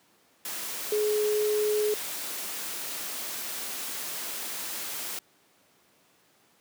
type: tone in noise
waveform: sine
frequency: 422.5 Hz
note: G#4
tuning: 30 cents sharp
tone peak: -23 dBFS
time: 0.92-1.94 s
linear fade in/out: 2 ms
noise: white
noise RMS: -35 dBFS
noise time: 0.45-5.19 s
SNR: +9 dB
effects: pink hiss -63 dBFS RMS until 6.6 s + high-pass 200 Hz 12 dB/octave